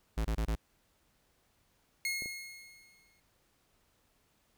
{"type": "tone bursts", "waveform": "square", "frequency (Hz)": 55, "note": "A1", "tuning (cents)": 0, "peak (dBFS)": -30, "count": 4, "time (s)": [0.17, 0.556], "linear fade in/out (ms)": 10, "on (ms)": 80, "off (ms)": 22}
{"type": "tone with exponential decay", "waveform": "sawtooth", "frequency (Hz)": 2159, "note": "C#7", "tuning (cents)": -46, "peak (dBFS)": -27, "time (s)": [2.05, 3.2], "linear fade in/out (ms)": 1, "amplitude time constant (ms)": 250}
{"type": "clicks", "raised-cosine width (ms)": 2, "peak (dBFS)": -34, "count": 2, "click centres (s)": [2.222, 2.259]}
{"effects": ["pink hiss -72 dBFS RMS until 4.57 s"]}